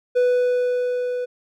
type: tone with level ramp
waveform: triangle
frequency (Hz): 495.1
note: B4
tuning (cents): +4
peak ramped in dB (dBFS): -12 to -21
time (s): 0.15-1.26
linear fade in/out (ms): 20
effects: none